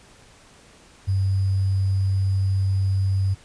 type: tone with sample-and-hold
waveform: sine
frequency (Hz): 96.4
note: G2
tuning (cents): -28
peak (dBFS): -18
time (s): 1.07-3.35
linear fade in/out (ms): 20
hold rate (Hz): 4900
effects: pink hiss -51 dBFS RMS until 3.44 s + resampled to 22050 Hz